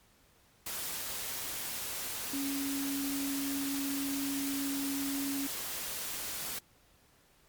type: tone in noise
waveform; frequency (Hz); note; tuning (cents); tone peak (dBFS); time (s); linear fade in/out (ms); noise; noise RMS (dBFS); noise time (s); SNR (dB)
sine; 277.2; C#4; 0; -33; 2.33-5.47; 5; white; -38; 0.66-6.59; +2
effects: pink hiss -65 dBFS RMS until 7.48 s + MP3 96 kbps